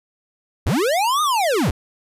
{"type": "linear two-way sweep", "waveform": "square", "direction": "up then down", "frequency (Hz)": [51.91, 1254, 51.91], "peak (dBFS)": -17, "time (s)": [0.66, 1.71], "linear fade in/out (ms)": 5, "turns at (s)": 1.22, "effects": ["resampled to 32000 Hz"]}